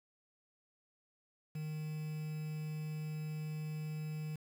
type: tone with quantisation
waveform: triangle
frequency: 154.2 Hz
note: D#3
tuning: 15 cents flat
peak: -36 dBFS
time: 1.55-4.36 s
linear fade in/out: 5 ms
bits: 9
effects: none